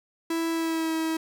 45% pulse tone with pitch glide, 329.6 to 321.9 Hz, E4 to E4, 0 to -41 cents, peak -25 dBFS, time 0.3-1.17 s, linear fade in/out 5 ms, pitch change -41 cents, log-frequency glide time 0.51-0.93 s, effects none

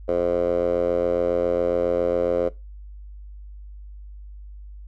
10% pulse tone with band-pass filter, 87.31 Hz, F2, in tune, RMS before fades -22 dBFS, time 0.08-2.49 s, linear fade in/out 10 ms, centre 520 Hz, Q 4, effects noise-tail reverb RT60 0.2 s tail -18 dB re dry + added 50 Hz sine -37 dBFS peak until 4.87 s

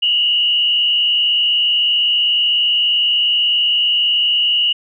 sine tone with frequency modulation, 2899 Hz, F#7, 36 cents flat, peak -12 dBFS, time 0.02-4.73 s, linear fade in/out 10 ms, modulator 69.9 Hz, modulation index 1.2, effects none

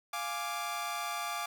sawtooth chord, D diminished, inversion first, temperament equal, 698.5 / 830.6 / 1174.7 Hz, F5 / Ab5 / D6, 0 / 0 / 0 cents, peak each -36 / -37 / -33 dBFS, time 0.13-1.46 s, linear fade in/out 5 ms, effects none

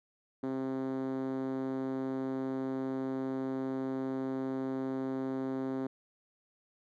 5% pulse tone with band-pass filter, 132.5 Hz, C3, 22 cents sharp, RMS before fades -35 dBFS, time 0.43-5.87 s, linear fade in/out 5 ms, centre 290 Hz, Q 2.9, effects none

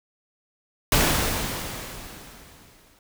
pink noise with exponential decay, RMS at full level -18 dBFS, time 0.92-2.99 s, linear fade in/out 2 ms, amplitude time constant 450 ms, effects none

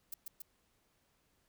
violet noise with echo, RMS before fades -41 dBFS, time 0.12-0.14 s, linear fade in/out 5 ms, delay 140 ms, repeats 2, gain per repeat -2 dB, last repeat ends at 0.42 s, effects pink hiss -75 dBFS RMS until 1.48 s

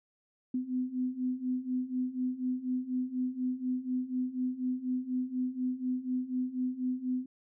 sine beating tone pair, 251.2 / 255.3 Hz, B3 / C4, +30 / -42 cents, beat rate 4.1 Hz, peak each -35 / -32 dBFS, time 0.54-7.26 s, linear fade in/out 5 ms, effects none

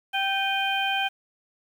harmonic tone with a mistuned harmonic, 780 Hz, G5, 9 cents flat, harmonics 1 / 2 / 3 / 4, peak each -27 / -29 / -29 / -29 dBFS, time 0.13-1.09 s, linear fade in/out 20 ms, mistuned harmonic 3, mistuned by +86 cents, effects 8-bit

